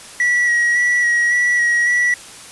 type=tone with vibrato; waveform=triangle; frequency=1926 Hz; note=B6; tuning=44 cents flat; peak=-11 dBFS; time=0.2-2.14 s; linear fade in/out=2 ms; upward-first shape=square; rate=1.8 Hz; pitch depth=19 cents each way; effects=white hiss -37 dBFS RMS until 2.51 s + resampled to 24000 Hz